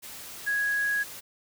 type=tone in noise; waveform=sine; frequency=1661.2 Hz; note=G#6; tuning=in tune; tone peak=-24 dBFS; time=0.46-1.04 s; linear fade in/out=20 ms; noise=white; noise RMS=-42 dBFS; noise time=0.02-1.21 s; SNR=+15 dB; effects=none